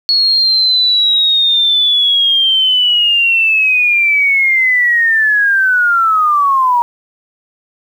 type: linear sweep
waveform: sine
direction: down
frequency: 4362 to 942 Hz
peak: -8 dBFS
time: 0.09-6.82 s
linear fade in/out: 0 ms
effects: 7-bit